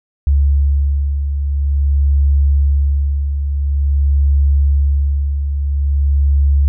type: beating tone pair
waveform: sine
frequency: 70 / 70.48 Hz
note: C#2 / C#2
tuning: +18 / +29 cents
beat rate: 0.48 Hz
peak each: -20 / -11 dBFS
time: 0.27-6.68 s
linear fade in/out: 0 ms
effects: none